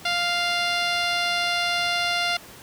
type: tone with low-pass filter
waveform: 10% pulse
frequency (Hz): 698.5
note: F5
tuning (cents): 0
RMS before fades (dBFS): -24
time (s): 0.05-2.37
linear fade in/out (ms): 5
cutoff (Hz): 5900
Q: 1.2
effects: pink hiss -44 dBFS RMS until 2.62 s + high-pass 80 Hz 12 dB/octave